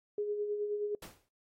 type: tone with tremolo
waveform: sine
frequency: 415.3 Hz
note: G#4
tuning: in tune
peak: -30 dBFS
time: 0.18-0.95 s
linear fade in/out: 2 ms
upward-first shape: sine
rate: 9.5 Hz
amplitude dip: 45%
type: noise with exponential decay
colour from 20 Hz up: pink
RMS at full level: -44 dBFS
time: 1.02-1.29 s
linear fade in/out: 5 ms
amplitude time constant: 57 ms
effects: noise-tail reverb RT60 0.2 s tail -26 dB re dry + AAC 48 kbps